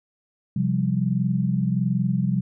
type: chord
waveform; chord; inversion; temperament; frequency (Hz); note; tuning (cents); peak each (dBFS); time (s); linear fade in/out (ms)
sine; C suspended fourth; none; equal; 130.81 / 174.61 / 196; C3 / F3 / G3; 0 / 0 / 0; -24; 0.56-2.41; 5
effects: none